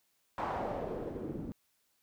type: noise with low-pass filter sweep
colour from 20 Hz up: white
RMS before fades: -38 dBFS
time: 0.38-1.52 s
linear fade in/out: 0 ms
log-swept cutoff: 1000 to 240 Hz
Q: 2.2
effects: white hiss -75 dBFS RMS until 2.02 s